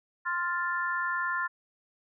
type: chord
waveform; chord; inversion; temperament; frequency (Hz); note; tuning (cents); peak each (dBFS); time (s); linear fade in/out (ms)
sine; F major; second; equal; 1046.5 / 1396.9 / 1760; C6 / F6 / A6; 0 / 0 / 0; -32; 0.25-1.48; 20
effects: none